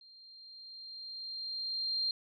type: tone with level ramp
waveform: sine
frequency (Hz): 4186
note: C8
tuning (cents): 0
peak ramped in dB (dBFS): -55 to -29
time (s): 0.01-2.11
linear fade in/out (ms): 2
effects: none